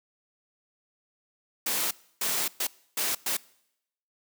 white noise bursts at uneven times, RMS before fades -28 dBFS, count 5, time 1.66-1.91 / 2.21-2.48 / 2.6-2.67 / 2.97-3.15 / 3.26-3.37 s, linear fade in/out 5 ms, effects noise-tail reverb RT60 0.8 s tail -23 dB re dry + high-pass 200 Hz 12 dB/octave

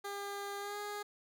15% pulse tone with pitch glide, 402.2 to 413 Hz, G4 to G#4, +44 to -10 cents, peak -33 dBFS, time 0.04-1.03 s, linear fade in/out 10 ms, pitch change +46 cents, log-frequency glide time 0.59-0.78 s, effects none

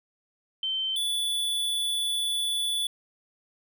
sine / square tone pair in turn, 3099 / 3454 Hz, G7 / A7, -21 / -33 cents, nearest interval major second, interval 188 cents, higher second, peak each -26 dBFS, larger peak neither, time 0.63-0.96 / 0.96-2.87 s, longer second, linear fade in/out 2 ms, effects none

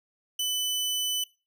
sawtooth tone, 3000 Hz, F#7, 23 cents sharp, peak -23 dBFS, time 0.39-1.24 s, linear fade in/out 5 ms, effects noise-tail reverb RT60 0.3 s tail -21 dB re dry

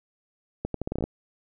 accelerating click train, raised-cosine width 2 ms, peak -15 dBFS, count 10, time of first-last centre 0.65-1.04 s, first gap 93 ms, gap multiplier 0.79, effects none

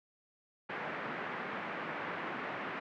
white band-pass noise, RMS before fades -40 dBFS, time 0.69-2.8 s, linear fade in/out 10 ms, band 140 to 2000 Hz, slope 24 dB/octave, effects none

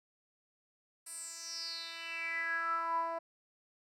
10% pulse tone with band-pass filter sweep, 332 Hz, E4, 12 cents sharp, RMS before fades -38 dBFS, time 1.06-3.19 s, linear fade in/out 10 ms, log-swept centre 9700 to 760 Hz, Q 7.1, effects none

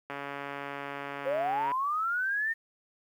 click train, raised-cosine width 0.5 ms, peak -22 dBFS, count 229, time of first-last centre 0.1-1.717 s, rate 141 Hz
sine linear sweep, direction up, 510 to 1841 Hz, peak -27 dBFS, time 1.25-2.54 s, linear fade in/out 20 ms
effects high-pass 200 Hz 12 dB/octave + 10-bit

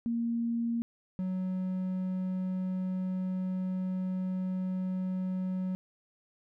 sine / triangle tone pair in turn, 233.1 / 185.6 Hz, A#3 / F#3, 0 / +6 cents, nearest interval major third, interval 394 cents, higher first, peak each -28 dBFS, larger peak neither, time 0.06-0.82 / 1.19-5.75 s, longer second, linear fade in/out 0 ms, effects none

